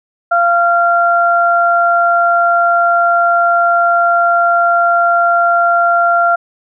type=tone pair together; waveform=sine; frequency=690 / 1380 Hz; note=F5 / F6; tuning=-21 / -21 cents; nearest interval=octave; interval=1200 cents; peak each=-11 dBFS; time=0.31-6.36 s; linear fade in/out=10 ms; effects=none